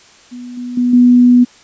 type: tone with level steps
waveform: sine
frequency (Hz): 245.7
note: B3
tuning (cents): -9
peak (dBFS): -26 / -21 / -10 / -4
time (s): 0.31-1.45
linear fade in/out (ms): 20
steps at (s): 0.57 / 0.77 / 0.93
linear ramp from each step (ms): 5
effects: white hiss -44 dBFS RMS until 1.63 s + resampled to 16000 Hz